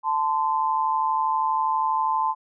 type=tone pair together; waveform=sine; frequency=880 / 1032.4 Hz; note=A5 / C6; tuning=0 / -23 cents; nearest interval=minor third; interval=277 cents; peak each=-23 dBFS; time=0.03-2.35 s; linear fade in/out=50 ms; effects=none